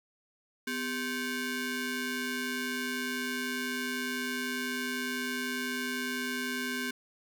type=ring-modulated tone; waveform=sawtooth; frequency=652 Hz; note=E5; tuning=19 cents flat; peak=-25 dBFS; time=0.67-6.91 s; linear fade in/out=5 ms; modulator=903 Hz; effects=none